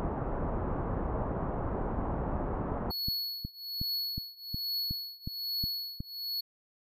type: low-pass noise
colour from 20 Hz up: pink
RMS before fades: -33 dBFS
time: 0-2.91 s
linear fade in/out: 0 ms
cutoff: 1100 Hz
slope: 24 dB/octave
type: click train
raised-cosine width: 5 ms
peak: -23 dBFS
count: 12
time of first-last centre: 1.99-6.005 s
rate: 2.74 Hz
type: tone with tremolo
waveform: square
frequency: 4381 Hz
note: C#8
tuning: 21 cents flat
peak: -30 dBFS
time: 2.9-6.41 s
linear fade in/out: 10 ms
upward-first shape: triangle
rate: 1.2 Hz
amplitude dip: 95%
effects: none